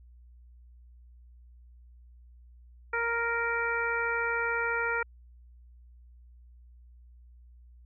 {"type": "harmonic tone", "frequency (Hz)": 466.2, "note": "A#4", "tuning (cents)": 0, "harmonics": [1, 2, 3, 4, 5], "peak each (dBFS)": [-34, -35, -30, -35, -36], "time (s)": [2.93, 5.03], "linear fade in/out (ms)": 5, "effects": ["added 60 Hz sine -51 dBFS peak until 7.85 s"]}